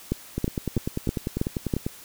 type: two click trains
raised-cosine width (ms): 3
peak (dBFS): -10 / -13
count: 6 / 16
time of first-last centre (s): 0.12-1.738 / 0.38-1.865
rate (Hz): 3.09 / 10.1
effects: white hiss -46 dBFS RMS until 2.04 s